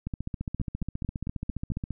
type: two click trains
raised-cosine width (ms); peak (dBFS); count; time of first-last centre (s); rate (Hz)
5; -19 / -19; 28 / 6; 0.07-1.907 / 0.6-1.719; 14.7 / 4.47
effects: none